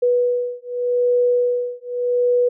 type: beating tone pair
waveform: sine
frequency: 489.3 / 490.14 Hz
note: B4 / B4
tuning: -16 / -13 cents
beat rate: 0.84 Hz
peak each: -19 dBFS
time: 0.02-2.49 s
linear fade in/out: 10 ms
effects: none